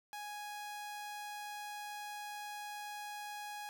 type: tone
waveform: sawtooth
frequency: 830.6 Hz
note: G#5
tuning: in tune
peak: -39 dBFS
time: 0.13-3.69 s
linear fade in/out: 0 ms
effects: none